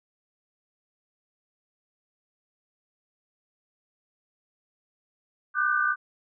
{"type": "tone cluster", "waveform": "sine", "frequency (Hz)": [1195, 1479, 1542], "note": ["D6", "F#6", "G6"], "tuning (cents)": [30, -1, -29], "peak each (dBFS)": -26, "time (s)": [5.54, 5.96], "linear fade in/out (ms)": 50, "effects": []}